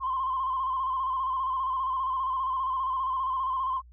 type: tone with vibrato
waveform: sine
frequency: 1048 Hz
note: C6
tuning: 2 cents sharp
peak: -25 dBFS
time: 0-3.82 s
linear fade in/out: 50 ms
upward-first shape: square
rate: 15 Hz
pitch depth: 43 cents each way
effects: tanh soft clip ceiling -21 dBFS + added 60 Hz sine -49 dBFS peak until 3.92 s